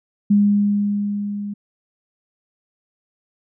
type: tone with level ramp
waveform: sine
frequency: 204.3 Hz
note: G#3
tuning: 28 cents flat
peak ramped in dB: -10 to -25 dBFS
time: 0.3-1.54 s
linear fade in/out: 10 ms
effects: none